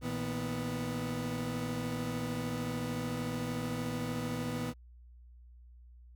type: tone cluster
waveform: 30% pulse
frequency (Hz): 116.9 / 160.5 / 247.2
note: A#2 / E3 / B3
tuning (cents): +5 / -46 / +2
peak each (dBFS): -37 / -37 / -34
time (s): 0.01-4.74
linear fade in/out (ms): 50
effects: added 60 Hz sine -52 dBFS peak until 6.15 s